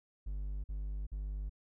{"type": "tone bursts", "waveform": "triangle", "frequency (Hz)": 49.93, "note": "G1", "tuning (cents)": 33, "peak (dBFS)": -34, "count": 3, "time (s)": [0.26, 1.496], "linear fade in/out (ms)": 10, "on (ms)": 380, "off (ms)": 48, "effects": []}